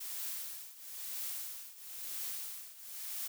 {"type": "noise with tremolo", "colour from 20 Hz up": "blue", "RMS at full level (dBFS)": -39, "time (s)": [0, 3.28], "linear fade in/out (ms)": 10, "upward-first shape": "triangle", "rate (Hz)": 1, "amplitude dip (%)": 85, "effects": []}